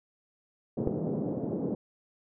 pink band-pass noise, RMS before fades -32 dBFS, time 0.77-1.75 s, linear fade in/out 5 ms, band 150 to 520 Hz, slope 24 dB/octave
click, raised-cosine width 2 ms, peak -14 dBFS, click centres 0.874 s
effects none

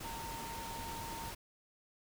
sine tone in noise, 917 Hz, A#5, 29 cents flat, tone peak -44 dBFS, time 0.04-1.31 s, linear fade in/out 10 ms, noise pink, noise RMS -45 dBFS, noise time 0-1.35 s, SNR -2 dB, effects none

